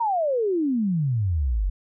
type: exponential sweep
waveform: sine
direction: down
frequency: 960 to 43.65 Hz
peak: -20 dBFS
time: 0-1.7 s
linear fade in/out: 10 ms
effects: none